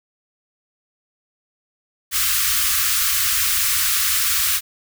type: band-stop noise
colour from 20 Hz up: white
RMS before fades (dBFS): -19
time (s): 2.11-4.61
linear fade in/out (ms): 50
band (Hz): 100 to 1100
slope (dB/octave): 96
effects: none